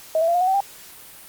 sine tone with pitch steps, 636 / 660 / 684.8 / 710.6 / 737.4 / 765.1 / 793.9 Hz, D#5 / E5 / F5 / F5 / F#5 / G5 / G5, +38 / +2 / -34 / +30 / -6 / -42 / +22 cents, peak -16 dBFS, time 0.15-0.605 s, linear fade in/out 2 ms, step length 65 ms, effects white hiss -43 dBFS RMS until 1.28 s + Opus 48 kbps

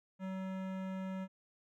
sine tone with hard clipping, 189.2 Hz, F#3, 39 cents sharp, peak -40 dBFS, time 0.19-1.28 s, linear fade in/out 50 ms, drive 18 dB, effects none

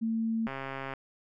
sine tone, 225.2 Hz, A3, 40 cents sharp, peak -27 dBFS, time 0.01-0.48 s, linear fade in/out 20 ms
click train, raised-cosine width 0.5 ms, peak -22 dBFS, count 64, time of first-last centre 0.47-0.937 s, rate 135 Hz
effects none

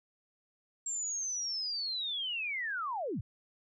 sine linear sweep, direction down, 7480 to 73.6 Hz, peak -33 dBFS, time 0.86-3.21 s, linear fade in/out 5 ms, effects none

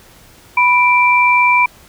sine tone pair together, 987.6 / 2349 Hz, B5 / D7, 0 / 0 cents, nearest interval octave + minor third, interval 1500 cents, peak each -11 dBFS, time 0.57-1.66 s, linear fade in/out 5 ms, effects pink hiss -44 dBFS RMS until 1.88 s

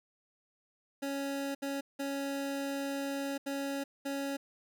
25% pulse tone bursts at uneven times, 277.6 Hz, C#4, 3 cents sharp, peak -30 dBFS, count 5, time 1.02-1.55 / 1.62-1.81 / 1.99-3.38 / 3.46-3.84 / 4.05-4.37 s, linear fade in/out 10 ms, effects none

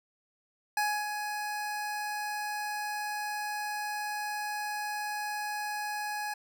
25% pulse tone with ADSR envelope, 837 Hz, G#5, 13 cents sharp, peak -22 dBFS, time 0.77-6.34 s, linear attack 3 ms, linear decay 280 ms, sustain -7 dB, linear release 7 ms, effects none

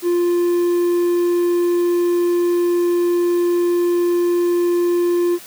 triangle tone, 349.2 Hz, F4, in tune, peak -12 dBFS, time 0.02-5.39 s, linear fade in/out 50 ms, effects white hiss -39 dBFS RMS until 5.46 s + high-pass 100 Hz 12 dB/octave

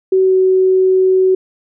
sine tone with pitch glide, 378 to 375.2 Hz, F#4 to F#4, +37 to +24 cents, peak -8 dBFS, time 0.12-1.35 s, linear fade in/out 5 ms, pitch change -13 cents, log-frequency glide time 0.23-0.35 s, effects none

